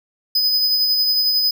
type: tone with tremolo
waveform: square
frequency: 5010 Hz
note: D#8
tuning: 11 cents sharp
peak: -14 dBFS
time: 0.35-1.51 s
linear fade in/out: 5 ms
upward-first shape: sine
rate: 11 Hz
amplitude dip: 30%
effects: none